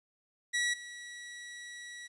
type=tone with level steps; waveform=sawtooth; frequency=1932 Hz; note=B6; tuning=39 cents flat; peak=-25 / -40 dBFS; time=0.53-2.08 s; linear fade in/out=20 ms; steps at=0.73 s; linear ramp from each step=10 ms; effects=resampled to 24000 Hz + 11-bit